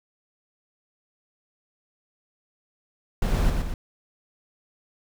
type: noise with echo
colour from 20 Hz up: brown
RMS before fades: -22 dBFS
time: 3.22-3.5 s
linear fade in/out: 2 ms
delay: 120 ms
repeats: 2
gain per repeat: -4 dB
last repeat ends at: 3.74 s
effects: none